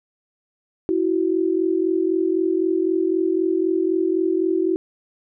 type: tone pair together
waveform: sine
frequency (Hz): 329.6 / 373.5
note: E4 / F#4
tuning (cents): 0 / +16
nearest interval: major second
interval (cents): 216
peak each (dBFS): -20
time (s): 0.89-4.76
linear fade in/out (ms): 0
effects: none